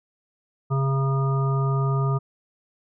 harmonic tone, 135.7 Hz, C#3, 36 cents flat, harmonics 1 / 3 / 5 / 7 / 9, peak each -20 / -31 / -36 / -36 / -31 dBFS, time 0.7-2.19 s, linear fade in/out 20 ms, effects none

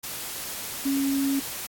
sine tone in noise, 275 Hz, C#4, 14 cents flat, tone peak -22 dBFS, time 0.85-1.4 s, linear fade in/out 10 ms, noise white, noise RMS -34 dBFS, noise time 0.03-1.67 s, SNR +9 dB, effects AAC 64 kbps

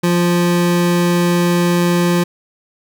square tone pair together, 174.46 / 349.2 Hz, F3 / F4, -2 / 0 cents, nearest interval octave, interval 1202 cents, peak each -14 / -18 dBFS, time 0.03-2.24 s, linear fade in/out 10 ms, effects none

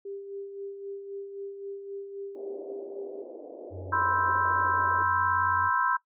sine tone with tremolo, 396.9 Hz, G4, 22 cents sharp, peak -34 dBFS, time 0.05-3.22 s, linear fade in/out 5 ms, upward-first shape sine, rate 3.8 Hz, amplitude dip 50%
white band-pass noise, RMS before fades -43 dBFS, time 2.35-5.03 s, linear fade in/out 0 ms, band 290 to 620 Hz, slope 48 dB/octave
harmonic tone, 92.5 Hz, F#2, in tune, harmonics 1 / 3 / 5 / 7 / 9, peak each -38 / -53 / -53 / -61 / -59 dBFS, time 3.7-5.71 s, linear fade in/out 50 ms
sine chord, C major seventh, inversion third, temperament equal, 987.8 / 1046.5 / 1318.5 / 1568 Hz, B5 / C6 / E6 / G6, 0 / 0 / 0 / 0 cents, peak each -29 dBFS, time 3.92-5.97 s, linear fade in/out 10 ms
effects noise-tail reverb RT60 0.1 s tail -18 dB re dry

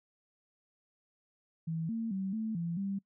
sine tone with pitch steps, 162.7 / 226.7 / 191.8 / 220.4 / 169.3 / 196.7 Hz, E3 / A#3 / G3 / A3 / E3 / G3, -22 / -48 / -37 / +3 / +46 / +6 cents, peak -32 dBFS, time 1.67-2.99 s, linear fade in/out 10 ms, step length 220 ms, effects noise-tail reverb RT60 0.1 s tail -24 dB re dry

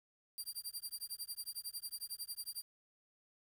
15% pulse tone with tremolo, 4731 Hz, D8, 12 cents sharp, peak -33 dBFS, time 0.38-2.62 s, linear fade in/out 0 ms, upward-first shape sine, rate 11 Hz, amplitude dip 100%, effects 11-bit

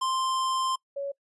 square / sine tone pair in turn, 1046.5 / 559.2 Hz, C6 / C#5, 0 / +15 cents, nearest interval major seventh, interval 1085 cents, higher first, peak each -26 / -29 dBFS, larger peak first, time 0.01-0.76 / 0.96-1.12 s, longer first, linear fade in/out 10 ms, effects noise-tail reverb RT60 0.1 s tail -23 dB re dry + resampled to 24000 Hz

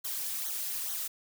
blue noise with flanger, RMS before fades -35 dBFS, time 0.04-1.08 s, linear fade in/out 10 ms, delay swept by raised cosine 0.39 to 3.19 ms, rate 2.3 Hz, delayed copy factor -0.9, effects none

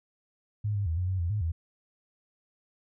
sine tone with pitch steps, 104.8 / 101.1 / 81.2 / 90.7 / 94 / 85.3 / 105.3 / 82.3 Hz, G#2 / G#2 / E2 / F#2 / F#2 / F2 / G#2 / E2, +16 / -46 / -26 / -34 / +28 / -40 / +24 / -2 cents, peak -26 dBFS, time 0.64-1.52 s, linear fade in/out 10 ms, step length 110 ms, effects none

